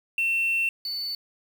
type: tone pair in turn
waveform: triangle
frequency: 2700 / 4489 Hz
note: E7 / C#8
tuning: +41 / +21 cents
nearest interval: major sixth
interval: 880 cents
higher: second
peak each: -19 / -27 dBFS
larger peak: first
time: 0.18-0.69 / 0.85-1.15 s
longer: first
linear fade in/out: 2 ms
effects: tanh soft clip ceiling -17 dBFS + 8-bit